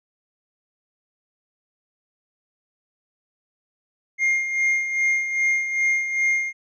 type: tone with tremolo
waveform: triangle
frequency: 2122 Hz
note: C7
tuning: 24 cents sharp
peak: -15 dBFS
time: 4.18-6.53 s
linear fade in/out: 50 ms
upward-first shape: sine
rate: 2.5 Hz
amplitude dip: 60%
effects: resampled to 22050 Hz